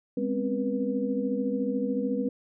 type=tone cluster; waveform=sine; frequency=204.6 / 253.5 / 267.3 / 484.4 Hz; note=G#3 / B3 / C4 / B4; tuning=-26 / +45 / +37 / -34 cents; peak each=-31 dBFS; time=0.17-2.29 s; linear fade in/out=5 ms; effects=none